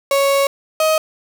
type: tone pair in turn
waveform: 35% pulse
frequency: 554.4 / 629.5 Hz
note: C#5 / D#5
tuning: 0 / +20 cents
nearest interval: major second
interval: 220 cents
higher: second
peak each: -11 dBFS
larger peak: neither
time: 0.11-0.47 / 0.8-0.98 s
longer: first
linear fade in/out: 2 ms
effects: none